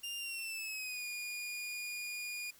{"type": "tone with pitch glide", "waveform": "sawtooth", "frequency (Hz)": [2800, 2438], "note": ["F7", "D#7"], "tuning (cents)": [4, -36], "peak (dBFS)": -36, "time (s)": [0.03, 2.51], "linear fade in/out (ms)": 10, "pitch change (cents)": -240, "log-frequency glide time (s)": [0.18, 1.06], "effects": ["white hiss -62 dBFS RMS until 2.59 s"]}